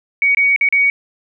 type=tone with dropouts; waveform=sine; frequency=2246 Hz; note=C#7; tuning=22 cents sharp; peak=-10 dBFS; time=0.22-0.9 s; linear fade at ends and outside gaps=1 ms; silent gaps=0.348-0.371 / 0.562-0.611 / 0.688-0.725 s; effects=none